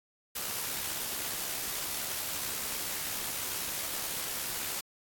white noise with amplitude modulation, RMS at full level -34 dBFS, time 0.35-4.81 s, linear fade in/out 10 ms, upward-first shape sine, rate 69.2 Hz, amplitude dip 30%, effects AAC 64 kbps

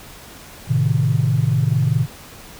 sine chord, A diminished, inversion none, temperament equal, 110 / 130.81 / 155.56 Hz, A2 / C3 / Eb3, 0 / 0 / 0 cents, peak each -19 / -17 / -19 dBFS, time 0.67-2.07 s, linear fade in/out 50 ms, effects tanh soft clip ceiling -6 dBFS + pink hiss -40 dBFS RMS until 2.59 s

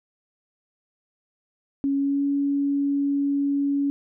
sine tone with pitch glide, 277.2 to 281.6 Hz, C#4 to C#4, 0 to +27 cents, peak -20 dBFS, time 1.84-3.9 s, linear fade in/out 0 ms, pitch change +27 cents, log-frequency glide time 1.95-2.24 s, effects none

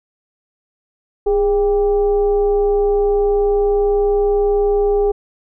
sine tone with frequency modulation, 410.2 Hz, G#4, 21 cents flat, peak -12 dBFS, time 1.26-5.12 s, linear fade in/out 10 ms, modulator 380 Hz, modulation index 0.49, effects none

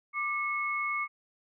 sine tone pair together, 1182 / 2185 Hz, D6 / C#7, +11 / -26 cents, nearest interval major seventh, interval 1063 cents, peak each -32 / -31 dBFS, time 0.13-1.08 s, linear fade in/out 50 ms, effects none

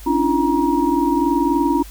sine tone cluster, 275.6 / 296.2 / 339.3 / 947 Hz, C#4 / D4 / F4 / A#5, -10 / +15 / -50 / +27 cents, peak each -20 dBFS, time 0.06-1.83 s, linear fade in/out 10 ms, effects added 50 Hz sine -35 dBFS peak until 1.9 s + white hiss -43 dBFS RMS until 1.9 s

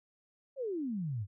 sine exponential sweep, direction down, 570 to 92.5 Hz, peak -33 dBFS, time 0.56-1.27 s, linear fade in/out 50 ms, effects none

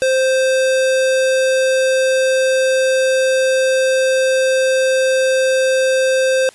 square tone, 523.3 Hz, C5, in tune, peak -13 dBFS, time 0.02-6.49 s, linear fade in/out 0 ms, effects white hiss -45 dBFS RMS until 6.54 s + resampled to 24000 Hz

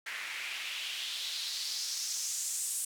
white noise with band-pass filter sweep, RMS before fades -37 dBFS, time 0.06-2.85 s, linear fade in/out 5 ms, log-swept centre 1900 to 8800 Hz, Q 2.8, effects none

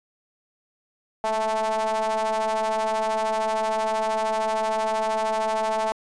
square ring-modulated tone, 110.5 Hz, A2, 8 cents sharp, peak -20 dBFS, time 1.24-5.92 s, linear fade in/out 0 ms, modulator 767 Hz, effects resampled to 22050 Hz

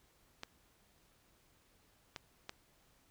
clicks, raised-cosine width 0.2 ms, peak -25 dBFS, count 3, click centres 0.434 / 2.162 / 2.494 s, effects pink hiss -70 dBFS RMS until 3.1 s

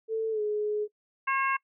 sine tone with pitch glide, 444.4 to 420.9 Hz, A4 to G#4, +17 to +23 cents, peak -26 dBFS, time 0.08-0.88 s, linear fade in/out 50 ms, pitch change -94 cents, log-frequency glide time 0.31-0.41 s
harmonic tone, 540 Hz, C#5, 45 cents flat, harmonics 2 / 3 / 4 / 5, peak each -27 / -31 / -33 / -35 dBFS, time 1.27-1.57 s, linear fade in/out 10 ms
effects noise-tail reverb RT60 0.1 s tail -23 dB re dry

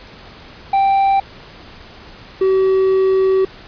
triangle tone pair in turn, 784 / 381.1 Hz, G5 / G4, 0 / -49 cents, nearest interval octave, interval 1249 cents, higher first, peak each -9 dBFS, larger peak neither, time 0.73-1.2 / 2.41-3.45 s, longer second, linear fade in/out 5 ms, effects pink hiss -39 dBFS RMS until 3.67 s + resampled to 11025 Hz

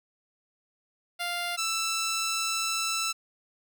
10% pulse tone pair in turn, 698.5 / 1326.2 Hz, F5 / E6, 0 / +10 cents, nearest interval major seventh, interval 1110 cents, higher second, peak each -21 / -19 dBFS, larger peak second, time 1.19-1.57 / 1.57-3.13 s, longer second, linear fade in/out 20 ms, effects none

